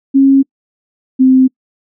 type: tone pair in turn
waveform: sine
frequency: 271.9 / 260.1 Hz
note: C#4 / C4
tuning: -33 / -10 cents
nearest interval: minor second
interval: 77 cents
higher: first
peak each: -4 dBFS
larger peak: neither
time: 0.14-0.43 / 1.19-1.48 s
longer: neither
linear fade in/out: 20 ms
effects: noise-tail reverb RT60 0.1 s tail -26 dB re dry